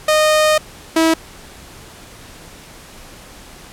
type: tone pair in turn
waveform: sawtooth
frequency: 616 / 324.2 Hz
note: D#5 / E4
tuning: -17 / -29 cents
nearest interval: major seventh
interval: 1112 cents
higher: first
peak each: -7 dBFS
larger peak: neither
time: 0.08-0.58 / 0.96-1.14 s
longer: first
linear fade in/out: 5 ms
effects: pink hiss -39 dBFS RMS until 3.72 s + low-pass 12000 Hz 12 dB/octave